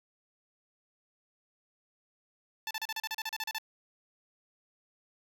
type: tone bursts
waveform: 10% pulse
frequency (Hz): 880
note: A5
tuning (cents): 0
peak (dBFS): -25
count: 13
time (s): 2.67-3.584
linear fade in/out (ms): 2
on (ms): 38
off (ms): 35
effects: none